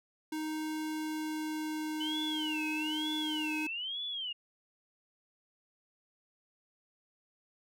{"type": "tone with pitch glide", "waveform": "square", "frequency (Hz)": [311.1, 307.5], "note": ["D#4", "D#4"], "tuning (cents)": [0, -20], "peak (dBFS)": -35, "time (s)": [0.32, 3.67], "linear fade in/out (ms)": 5, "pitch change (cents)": -20, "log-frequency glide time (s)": [0.91, 3.18]}
{"type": "tone with vibrato", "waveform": "sine", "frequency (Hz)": 2960, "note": "F#7", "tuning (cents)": 0, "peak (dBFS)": -35, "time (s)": [2, 4.33], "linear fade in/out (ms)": 10, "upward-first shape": "sine", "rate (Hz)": 1.1, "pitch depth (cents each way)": 260}
{"effects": []}